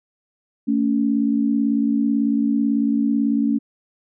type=tone pair together; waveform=sine; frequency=223.6 / 281.7 Hz; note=A3 / C#4; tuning=+28 / +28 cents; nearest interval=major third; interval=400 cents; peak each=-19 dBFS; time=0.67-3.59 s; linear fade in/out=20 ms; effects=none